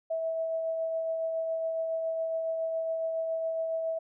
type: tone with tremolo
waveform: sine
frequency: 651 Hz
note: E5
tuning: 22 cents flat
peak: -27 dBFS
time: 0.1-3.99 s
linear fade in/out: 10 ms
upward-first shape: triangle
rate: 7.2 Hz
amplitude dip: 30%
effects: none